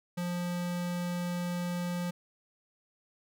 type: tone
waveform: square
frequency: 176 Hz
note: F3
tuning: 14 cents sharp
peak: -32 dBFS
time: 0.17-2.11 s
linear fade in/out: 10 ms
effects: none